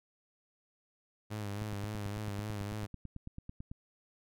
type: tone with vibrato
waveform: sawtooth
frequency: 103.83 Hz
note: G#2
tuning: in tune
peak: -33 dBFS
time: 1.3-2.87 s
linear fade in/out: 20 ms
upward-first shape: sine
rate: 3.6 Hz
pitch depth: 60 cents each way
type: click train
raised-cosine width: 5 ms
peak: -31 dBFS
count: 20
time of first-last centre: 1.62-3.715 s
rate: 9.07 Hz
effects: none